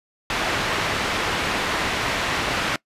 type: low-pass noise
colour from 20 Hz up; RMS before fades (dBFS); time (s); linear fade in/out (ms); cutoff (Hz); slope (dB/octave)
white; -24; 0.3-2.76; 2; 2500; 12
effects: noise-tail reverb RT60 0.1 s tail -22 dB re dry + resampled to 32000 Hz